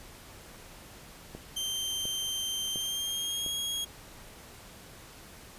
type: click train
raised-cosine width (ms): 2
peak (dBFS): -28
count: 4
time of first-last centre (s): 1.35-3.463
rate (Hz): 1.42
type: tone with pitch glide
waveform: sawtooth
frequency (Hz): 3136 to 3284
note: G7 to G#7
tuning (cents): 0 to -20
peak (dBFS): -28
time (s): 1.56-3.85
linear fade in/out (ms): 10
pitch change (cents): +80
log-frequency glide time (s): 2.7-3.51
effects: pink hiss -50 dBFS RMS until 5.58 s + resampled to 32000 Hz